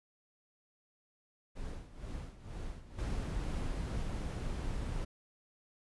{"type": "noise with tremolo", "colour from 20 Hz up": "brown", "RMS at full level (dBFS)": -41, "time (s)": [1.55, 4.03], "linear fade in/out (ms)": 20, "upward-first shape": "sine", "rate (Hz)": 2.1, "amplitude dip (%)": 75}
{"type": "noise", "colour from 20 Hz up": "brown", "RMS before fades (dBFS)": -37, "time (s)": [2.98, 5.05], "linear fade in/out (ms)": 10}
{"effects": ["resampled to 24000 Hz"]}